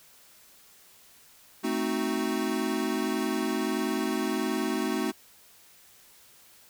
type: chord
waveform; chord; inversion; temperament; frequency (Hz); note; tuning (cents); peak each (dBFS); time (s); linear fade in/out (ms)
square; A diminished seventh; none; equal; 220 / 261.6 / 311.1 / 370; A3 / C4 / Eb4 / Gb4; 0 / 0 / 0 / 0; -33; 1.63-5.12; 20
effects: white hiss -56 dBFS RMS until 6.69 s